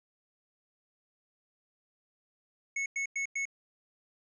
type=tone bursts; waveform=square; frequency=2200 Hz; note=C#7; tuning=14 cents flat; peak=-31 dBFS; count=4; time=2.76-3.454 s; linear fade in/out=5 ms; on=100 ms; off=98 ms; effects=resampled to 16000 Hz